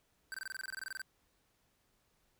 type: tone bursts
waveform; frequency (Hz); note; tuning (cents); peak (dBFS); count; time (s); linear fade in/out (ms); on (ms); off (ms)
square; 1554; G6; -16; -40; 16; 0.32-1.017; 0; 22; 23
effects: pink hiss -75 dBFS RMS until 2.39 s